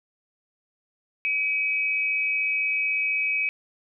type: tone pair together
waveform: sine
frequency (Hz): 2297 / 2533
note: D7 / D#7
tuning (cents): -39 / +30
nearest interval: major second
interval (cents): 169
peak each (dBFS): -26 / -24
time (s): 1.25-3.49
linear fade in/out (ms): 0
effects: none